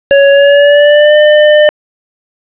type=tone with pitch glide; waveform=square; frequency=558 to 601.5 Hz; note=C#5 to D5; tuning=+11 to +41 cents; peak=-3 dBFS; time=0.11-1.69 s; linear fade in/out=0 ms; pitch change=+130 cents; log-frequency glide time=0.31-1.15 s; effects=resampled to 8000 Hz + 7-bit